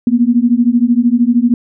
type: beating tone pair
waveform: sine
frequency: 233.1 / 246.1 Hz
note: A#3 / B3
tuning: 0 / -6 cents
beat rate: 13 Hz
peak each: -11 dBFS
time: 0.07-1.54 s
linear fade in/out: 2 ms
effects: none